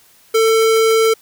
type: tone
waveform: square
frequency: 446.5 Hz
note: A4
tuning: 25 cents sharp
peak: -11 dBFS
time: 0.34-1.14 s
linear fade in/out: 10 ms
effects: white hiss -50 dBFS RMS until 1.21 s